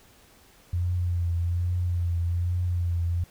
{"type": "tone with vibrato", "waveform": "sine", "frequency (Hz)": 87.31, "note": "F2", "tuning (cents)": 0, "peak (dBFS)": -23, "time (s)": [0.73, 3.24], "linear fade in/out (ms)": 5, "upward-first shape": "triangle", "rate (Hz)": 1.2, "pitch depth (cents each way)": 43, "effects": ["pink hiss -56 dBFS RMS until 3.3 s"]}